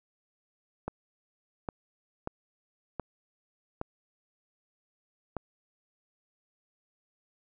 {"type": "clicks", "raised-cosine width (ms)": 1, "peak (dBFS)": -19, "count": 6, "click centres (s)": [0.88, 1.688, 2.274, 2.997, 3.814, 5.367], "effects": []}